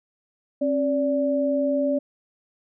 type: tone pair together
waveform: sine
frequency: 269.9 / 579.4 Hz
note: C#4 / D5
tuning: -46 / -24 cents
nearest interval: octave + minor second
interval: 1322 cents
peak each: -23 / -22 dBFS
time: 0.61-1.99 s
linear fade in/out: 10 ms
effects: none